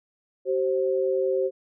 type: tone pair together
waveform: sine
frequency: 382.5 / 527.8 Hz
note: G4 / C5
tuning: -42 / +15 cents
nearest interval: tritone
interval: 557 cents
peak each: -24 dBFS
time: 0.45-1.51 s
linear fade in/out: 50 ms
effects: none